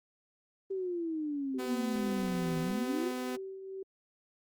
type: exponential two-way sweep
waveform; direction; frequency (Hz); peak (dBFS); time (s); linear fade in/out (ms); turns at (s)
sine; down then up; 392 to 160 to 392; -32; 0.7-3.12; 10; 2.6
type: tone with tremolo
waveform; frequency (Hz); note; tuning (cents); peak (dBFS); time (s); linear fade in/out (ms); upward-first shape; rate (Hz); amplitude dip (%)
sine; 384.2; G4; -35; -37; 1.54-3.83; 5; triangle; 2.3; 50
type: tone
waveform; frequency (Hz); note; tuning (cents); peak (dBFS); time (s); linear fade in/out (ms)
sawtooth; 252.2; B3; +36; -31; 1.58-3.37; 20
effects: Opus 24 kbps